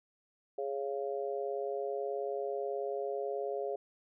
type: harmonic tone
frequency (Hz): 138.4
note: C#3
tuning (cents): -2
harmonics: 3 / 4 / 5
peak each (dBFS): -36 / -38 / -40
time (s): 0.58-3.76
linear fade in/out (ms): 5
effects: none